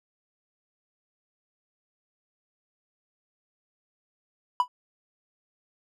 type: tone with exponential decay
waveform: triangle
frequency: 987.8 Hz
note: B5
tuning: in tune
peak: -13 dBFS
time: 4.6-4.68 s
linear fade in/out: 1 ms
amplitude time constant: 16 ms
effects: none